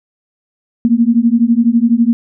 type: beating tone pair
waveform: sine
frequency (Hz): 227.7 / 239.7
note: A#3 / A#3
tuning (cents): -40 / +48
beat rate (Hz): 12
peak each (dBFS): -11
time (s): 0.85-2.13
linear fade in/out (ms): 0
effects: none